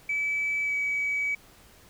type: tone with pitch glide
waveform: sine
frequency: 2300 to 2278 Hz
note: D7 to C#7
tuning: -37 to +47 cents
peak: -24 dBFS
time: 0.09-1.35 s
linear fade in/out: 5 ms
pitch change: -16 cents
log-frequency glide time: 0.63-0.74 s
effects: tanh soft clip ceiling -21 dBFS + pink hiss -55 dBFS RMS until 1.89 s